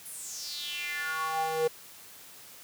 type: tone with high-pass filter sweep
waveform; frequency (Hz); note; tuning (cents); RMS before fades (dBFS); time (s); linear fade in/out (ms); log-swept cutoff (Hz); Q
square; 159.5; D#3; +43; -33; 0.05-1.68; 10; 11000 to 460; 5.1
effects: white hiss -50 dBFS RMS until 2.63 s + high-pass 60 Hz 12 dB/octave